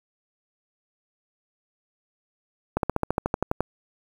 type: slowing click train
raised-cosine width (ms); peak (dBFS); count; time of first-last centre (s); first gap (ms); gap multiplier
1; -8; 12; 2.77-3.606; 62; 1.04
effects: 7-bit

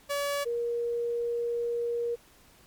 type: tone pair in turn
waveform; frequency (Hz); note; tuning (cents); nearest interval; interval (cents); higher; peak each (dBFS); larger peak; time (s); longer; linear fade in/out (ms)
sawtooth / sine; 570 / 472.6; C#5 / A#4; +48 / +24; minor third; 324; first; -24 / -27; first; 0.09-0.45 / 0.45-2.16; second; 20
effects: pink hiss -58 dBFS RMS until 2.66 s + MP3 96 kbps

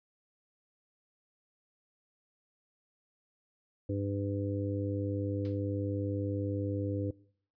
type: harmonic tone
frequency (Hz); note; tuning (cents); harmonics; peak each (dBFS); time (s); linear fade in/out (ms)
100; G2; +35; 1 / 2 / 3 / 4 / 5; -33 / -45 / -35 / -43 / -38; 3.89-7.11; 5
type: noise with exponential decay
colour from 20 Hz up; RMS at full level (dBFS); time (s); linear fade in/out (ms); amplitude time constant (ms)
white; -48; 5.45-5.63; 0; 38
effects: noise-tail reverb RT60 0.6 s tail -23 dB re dry + resampled to 11025 Hz

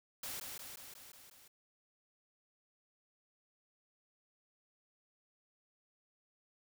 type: noise with echo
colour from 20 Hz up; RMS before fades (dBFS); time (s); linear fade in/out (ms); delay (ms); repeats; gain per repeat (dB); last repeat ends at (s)
white; -43; 0.23-0.4; 5; 180; 6; -3; 1.48
effects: none

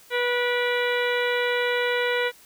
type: harmonic tone with a mistuned harmonic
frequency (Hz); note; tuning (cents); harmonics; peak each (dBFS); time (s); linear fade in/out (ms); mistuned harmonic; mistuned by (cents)
488.3; B4; -20; 1 / 2 / 3 / 4 / 5 / 6 / 7 / 8; -24 / -32 / -29 / -29 / -32 / -35 / -37 / -37; 0.1-2.32; 50; 5; -55
effects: white hiss -52 dBFS RMS until 2.45 s

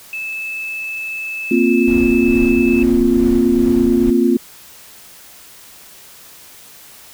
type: tone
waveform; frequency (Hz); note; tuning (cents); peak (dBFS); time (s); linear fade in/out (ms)
sine; 2617; E7; -13; -22; 0.13-2.83; 2
type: chord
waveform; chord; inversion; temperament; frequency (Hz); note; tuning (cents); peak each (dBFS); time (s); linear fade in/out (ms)
sine; Bb suspended second; none; just; 233.1 / 262.2 / 349.6; Bb3 / C4 / F4; 0 / +4 / +2; -15; 1.51-4.37; 5
type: noise with tremolo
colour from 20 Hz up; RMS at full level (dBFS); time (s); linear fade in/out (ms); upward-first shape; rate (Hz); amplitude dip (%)
brown; -24; 1.87-4.11; 10; sine; 2.3; 40
effects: white hiss -41 dBFS RMS until 7.13 s

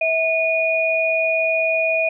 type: tone pair together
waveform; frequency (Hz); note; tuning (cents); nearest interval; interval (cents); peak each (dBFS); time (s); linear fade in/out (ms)
sine; 650 / 2456; E5 / D#7; -24 / -23; octave + major seventh; 2301; -19; 0.01-2.09; 5
effects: none

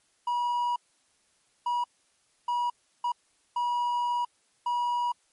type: tone bursts at uneven times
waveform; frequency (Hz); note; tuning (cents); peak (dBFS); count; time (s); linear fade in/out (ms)
triangle; 966; B5; -39; -23; 6; 0.27-0.76 / 1.66-1.84 / 2.48-2.7 / 3.04-3.12 / 3.56-4.25 / 4.66-5.12; 5
effects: white hiss -68 dBFS RMS until 5.32 s + MP3 48 kbps

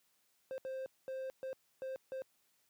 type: tone bursts at uneven times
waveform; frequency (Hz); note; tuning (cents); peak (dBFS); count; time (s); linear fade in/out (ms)
triangle; 526; C5; +9; -37; 6; 0.51-0.58 / 0.65-0.86 / 1.08-1.3 / 1.43-1.53 / 1.82-1.96 / 2.12-2.22; 0
effects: white hiss -75 dBFS RMS until 2.69 s + high-pass 100 Hz 12 dB/octave

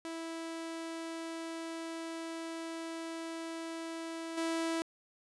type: tone with level steps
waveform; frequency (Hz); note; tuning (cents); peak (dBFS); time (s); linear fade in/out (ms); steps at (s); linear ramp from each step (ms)
sawtooth; 328.5; E4; -6; -35 / -28; 0.05-4.82; 0; 4.37; 10
effects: resampled to 24000 Hz

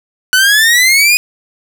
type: exponential sweep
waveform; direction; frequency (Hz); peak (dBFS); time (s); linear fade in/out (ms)
sawtooth; up; 1480 to 2497; -3; 0.33-1.17; 0
effects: none

